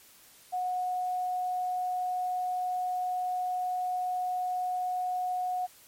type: tone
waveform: sine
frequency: 730 Hz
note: F#5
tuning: 24 cents flat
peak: -28 dBFS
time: 0.52-5.67 s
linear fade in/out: 20 ms
effects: white hiss -56 dBFS RMS until 5.87 s + MP3 64 kbps